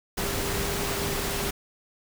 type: tone in noise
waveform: sine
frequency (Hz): 400.4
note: G4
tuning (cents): +37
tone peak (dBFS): -35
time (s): 0.17-1.51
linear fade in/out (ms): 10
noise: pink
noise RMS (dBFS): -29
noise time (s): 0.17-1.51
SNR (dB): -9
effects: none